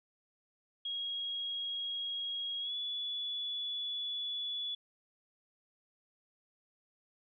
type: tone with pitch glide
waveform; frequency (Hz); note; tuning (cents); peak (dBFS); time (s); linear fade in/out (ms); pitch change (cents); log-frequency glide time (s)
sine; 3291 to 3425; G#7 to A7; -16 to -47; -35; 0.85-4.75; 5; +69; 2.61-2.74
effects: none